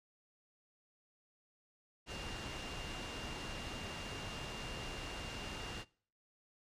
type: tone in noise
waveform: sine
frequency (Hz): 2794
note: F7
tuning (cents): 0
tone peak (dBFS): -50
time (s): 2.06-5.85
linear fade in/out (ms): 50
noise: pink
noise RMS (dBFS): -44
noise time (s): 2.06-5.85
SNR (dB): -9
effects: noise-tail reverb RT60 0.5 s tail -23 dB re dry + low-pass 6000 Hz 12 dB/octave